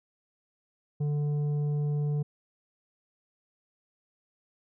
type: tone with tanh clipping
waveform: sine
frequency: 147.1 Hz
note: D3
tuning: 3 cents sharp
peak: -27 dBFS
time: 1-2.23 s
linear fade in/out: 10 ms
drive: 7 dB
effects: none